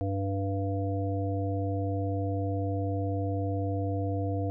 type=harmonic tone; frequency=98 Hz; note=G2; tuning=in tune; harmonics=1 / 3 / 5 / 7; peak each=-29 / -34 / -36 / -37 dBFS; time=0.01-4.5 s; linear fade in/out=0 ms; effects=none